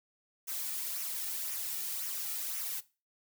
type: noise with flanger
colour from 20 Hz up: blue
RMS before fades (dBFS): -37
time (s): 0.47-2.81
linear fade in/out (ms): 20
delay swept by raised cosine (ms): 0.23 to 1.93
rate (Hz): 1.9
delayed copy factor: -0.5
effects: noise-tail reverb RT60 0.3 s tail -18 dB re dry